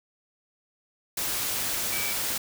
sine tone in noise, 2300 Hz, D7, 37 cents flat, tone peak -33 dBFS, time 1.92-2.13 s, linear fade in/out 5 ms, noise white, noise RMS -29 dBFS, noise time 1.17-2.38 s, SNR -7 dB, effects none

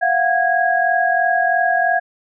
sine tone cluster, 687 / 730 / 1648 Hz, F5 / F#5 / G#6, -29 / -24 / -14 cents, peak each -18 dBFS, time 0.01-2 s, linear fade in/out 20 ms, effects none

